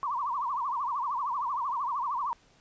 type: tone with vibrato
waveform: sine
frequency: 1046.5 Hz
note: C6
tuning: in tune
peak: -28 dBFS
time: 0.03-2.33 s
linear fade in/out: 0 ms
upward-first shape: triangle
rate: 13 Hz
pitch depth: 240 cents each way
effects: pink hiss -62 dBFS RMS until 2.6 s + resampled to 16000 Hz